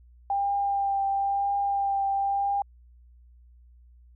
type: tone with vibrato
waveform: sine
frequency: 795 Hz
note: G5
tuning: 24 cents sharp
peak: -23 dBFS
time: 0.3-2.62 s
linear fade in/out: 2 ms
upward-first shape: triangle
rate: 0.99 Hz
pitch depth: 18 cents each way
effects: added 60 Hz sine -51 dBFS peak until 4.15 s